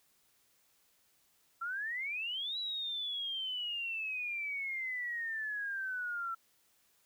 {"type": "exponential two-way sweep", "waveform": "sine", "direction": "up then down", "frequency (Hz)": [1339, 3951, 1339], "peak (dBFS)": -35, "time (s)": [1.61, 6.35], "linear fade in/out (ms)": 10, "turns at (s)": 2.58, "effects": ["white hiss -71 dBFS RMS until 7.05 s"]}